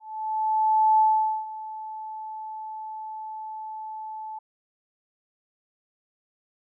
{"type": "tone with ADSR envelope", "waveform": "sine", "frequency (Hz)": 870, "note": "A5", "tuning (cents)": -20, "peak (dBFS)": -15, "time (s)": [0, 4.39], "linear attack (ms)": 990, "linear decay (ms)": 460, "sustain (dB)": -18, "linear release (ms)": 8, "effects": []}